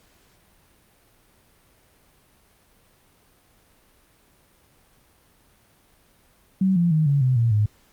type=tone with pitch steps; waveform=sine; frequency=190 / 172.23 / 156.12 / 141.52 / 128.28 / 116.29 / 105.41 Hz; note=F#3 / F3 / D#3 / C#3 / C3 / A#2 / G#2; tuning=+46 / -24 / +6 / +36 / -34 / -4 / +26 cents; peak=-16 dBFS; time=6.61-7.66 s; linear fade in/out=5 ms; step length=150 ms; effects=pink hiss -59 dBFS RMS until 7.92 s + Opus 48 kbps